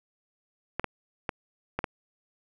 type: clicks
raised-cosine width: 0.5 ms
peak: -13 dBFS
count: 5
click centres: 0.796 / 0.843 / 1.292 / 1.79 / 1.842 s
effects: none

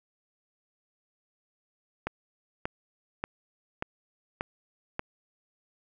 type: click train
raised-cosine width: 0.5 ms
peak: -15 dBFS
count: 6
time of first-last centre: 2.07-4.994 s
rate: 1.71 Hz
effects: none

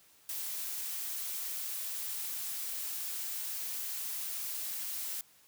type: noise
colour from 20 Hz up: blue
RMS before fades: -38 dBFS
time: 0.29-5.21 s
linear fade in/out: 2 ms
effects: white hiss -63 dBFS RMS until 5.47 s

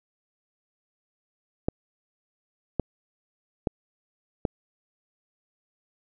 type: clicks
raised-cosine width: 2 ms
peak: -10 dBFS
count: 4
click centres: 1.685 / 2.797 / 3.672 / 4.452 s
effects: none

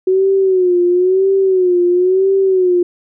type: tone with vibrato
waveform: sine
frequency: 370 Hz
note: F#4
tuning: in tune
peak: -9 dBFS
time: 0.07-2.83 s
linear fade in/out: 5 ms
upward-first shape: sine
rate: 0.99 Hz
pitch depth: 86 cents each way
effects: none

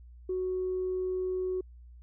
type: tone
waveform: sine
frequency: 370 Hz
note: F#4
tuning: in tune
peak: -28 dBFS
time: 0.29-1.61 s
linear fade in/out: 5 ms
effects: tanh soft clip ceiling -24 dBFS + added 60 Hz sine -48 dBFS peak until 2.02 s

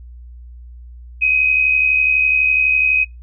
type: tone pair together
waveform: sine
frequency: 2459 / 2531 Hz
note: D#7 / D#7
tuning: -21 / +29 cents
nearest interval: unison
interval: 50 cents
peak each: -19 / -12 dBFS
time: 1.21-3.05 s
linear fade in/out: 20 ms
effects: noise-tail reverb RT60 0.2 s tail -24 dB re dry + added 60 Hz sine -34 dBFS peak until 3.22 s

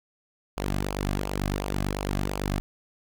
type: tone with flanger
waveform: sawtooth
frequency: 49 Hz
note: G1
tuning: in tune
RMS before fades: -29 dBFS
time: 0.57-2.6 s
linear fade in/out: 0 ms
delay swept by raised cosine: 0.51 to 2.21 ms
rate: 2.8 Hz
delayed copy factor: -0.65
effects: none

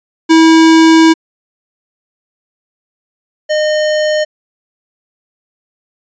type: tone pair in turn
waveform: square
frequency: 323.8 / 611.3 Hz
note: E4 / D#5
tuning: -31 / -31 cents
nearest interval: major seventh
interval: 1100 cents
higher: second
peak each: -4 / -11 dBFS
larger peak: first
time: 0.29-1.14 / 3.49-4.25 s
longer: first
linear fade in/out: 20 ms
effects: resampled to 16000 Hz

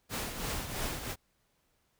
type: noise with tremolo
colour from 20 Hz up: pink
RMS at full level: -34 dBFS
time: 0.09-1.16 s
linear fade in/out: 50 ms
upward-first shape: triangle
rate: 3 Hz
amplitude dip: 60%
effects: pink hiss -74 dBFS RMS until 1.99 s

